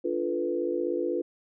sine chord, B half-diminished seventh, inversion first, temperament equal with one note detuned, 293.7 / 349.2 / 437.2 / 493.9 Hz, D4 / F4 / A4 / B4, 0 / 0 / -11 / 0 cents, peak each -34 / -29 / -34 / -31 dBFS, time 0.04-1.22 s, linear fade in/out 10 ms, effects none

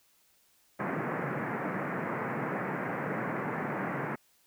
pink band-pass noise, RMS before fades -34 dBFS, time 0.79-4.16 s, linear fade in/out 10 ms, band 130 to 2100 Hz, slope 48 dB/octave, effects white hiss -67 dBFS RMS until 4.46 s

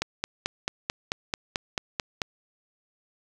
click train, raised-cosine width 0.2 ms, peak -9 dBFS, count 11, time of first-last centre 0.02-2.218 s, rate 4.55 Hz, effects 7-bit

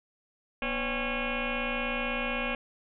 sine tone with frequency modulation, 1104 Hz, C#6, 7 cents flat, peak -28 dBFS, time 0.62-2.55 s, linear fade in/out 2 ms, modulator 269 Hz, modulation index 6.5, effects none

